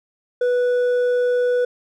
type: tone with hard clipping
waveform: sine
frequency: 492.3 Hz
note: B4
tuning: 6 cents flat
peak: -17 dBFS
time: 0.41-1.65 s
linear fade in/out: 5 ms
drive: 4 dB
effects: none